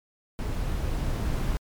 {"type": "noise with level ramp", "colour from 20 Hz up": "brown", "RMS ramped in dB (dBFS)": [-29, -26], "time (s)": [0.39, 1.57], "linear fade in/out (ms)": 0, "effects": ["MP3 96 kbps"]}